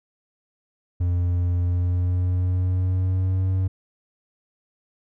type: tone with pitch glide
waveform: triangle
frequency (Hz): 88.2 to 93.99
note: F2 to F#2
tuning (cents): +18 to +28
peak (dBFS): -17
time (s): 1-3.68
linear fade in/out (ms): 10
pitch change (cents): +110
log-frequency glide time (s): 1.62-3.48
effects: none